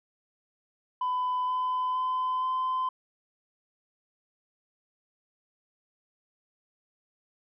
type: tone with pitch steps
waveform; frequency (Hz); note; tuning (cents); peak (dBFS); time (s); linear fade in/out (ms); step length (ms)
sine; 1003 / 1011.1 / 1019.4 / 1027.6; B5 / B5 / C6 / C6; +26 / +40 / -45 / -32; -24; 1.01-2.89; 5; 470
effects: tanh soft clip ceiling -24 dBFS